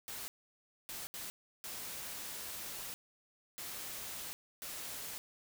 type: noise bursts at uneven times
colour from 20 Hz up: white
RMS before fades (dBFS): -44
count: 6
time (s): 0.08-0.28 / 0.89-1.07 / 1.14-1.3 / 1.64-2.94 / 3.58-4.33 / 4.62-5.18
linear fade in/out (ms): 0
effects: none